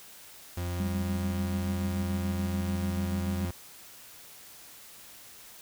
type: tone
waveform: 40% pulse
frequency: 87.9 Hz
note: F2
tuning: 12 cents sharp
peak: -30 dBFS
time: 0.57-3.51 s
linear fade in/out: 5 ms
type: tone with tremolo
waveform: sine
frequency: 196 Hz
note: G3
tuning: in tune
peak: -29 dBFS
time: 0.8-3.45 s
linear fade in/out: 0 ms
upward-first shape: square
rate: 6.9 Hz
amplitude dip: 40%
effects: white hiss -50 dBFS RMS until 5.61 s